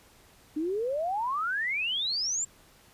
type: exponential sweep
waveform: sine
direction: up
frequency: 293.7 to 7550 Hz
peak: -27 dBFS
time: 0.56-2.45 s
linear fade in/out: 10 ms
effects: pink hiss -58 dBFS RMS until 2.93 s + resampled to 32000 Hz